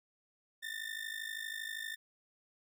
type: ring-modulated tone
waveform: 30% pulse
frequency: 1800 Hz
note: A6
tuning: 39 cents sharp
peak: -34 dBFS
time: 0.62-1.96 s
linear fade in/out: 20 ms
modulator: 26.3 Hz
effects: none